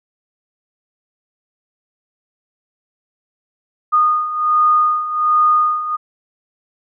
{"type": "beating tone pair", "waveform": "sine", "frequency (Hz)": [1228, 1229.3], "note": ["D#6", "D#6"], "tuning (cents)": [-23, -21], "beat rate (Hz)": 1.3, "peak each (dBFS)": [-18, -13], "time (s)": [3.92, 5.97], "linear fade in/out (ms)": 20, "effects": []}